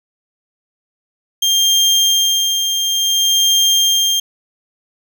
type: tone with tremolo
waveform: 30% pulse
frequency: 3197 Hz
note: G7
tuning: 33 cents sharp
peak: -7 dBFS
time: 1.42-4.2 s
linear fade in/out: 5 ms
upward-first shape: sine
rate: 0.57 Hz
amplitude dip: 45%
effects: none